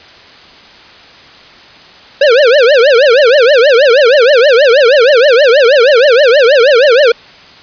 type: tone with vibrato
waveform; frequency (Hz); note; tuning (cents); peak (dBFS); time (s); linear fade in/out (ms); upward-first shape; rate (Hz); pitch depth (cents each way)
square; 523.3; C5; 0; -4; 2.21-7.12; 5; triangle; 6.3; 300
effects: white hiss -36 dBFS RMS until 7.62 s + resampled to 11025 Hz